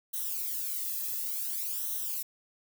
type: noise with flanger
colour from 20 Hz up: violet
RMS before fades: -34 dBFS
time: 0.13-2.23 s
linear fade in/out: 10 ms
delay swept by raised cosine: 0.41 to 1.37 ms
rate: 0.56 Hz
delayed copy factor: -0.95
effects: none